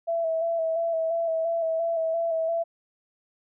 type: tone with vibrato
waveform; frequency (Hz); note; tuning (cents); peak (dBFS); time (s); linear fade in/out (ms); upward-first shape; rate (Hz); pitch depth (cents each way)
sine; 659.3; E5; 0; -23; 0.07-2.64; 20; square; 2.9; 27
effects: none